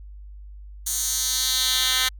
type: tone with high-pass filter sweep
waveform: 10% pulse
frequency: 257.3 Hz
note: C4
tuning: 29 cents flat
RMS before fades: -23 dBFS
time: 0.86-2.09 s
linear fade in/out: 10 ms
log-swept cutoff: 7600 to 2500 Hz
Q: 1.7
effects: added 50 Hz sine -38 dBFS peak until 2.19 s